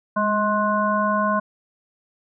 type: harmonic tone with a mistuned harmonic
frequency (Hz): 211.2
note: G#3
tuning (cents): +29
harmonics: 1 / 3 / 5 / 7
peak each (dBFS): -24 / -24 / -21 / -27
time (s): 0.16-1.4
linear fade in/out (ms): 10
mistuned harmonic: 1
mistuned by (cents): -41
effects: none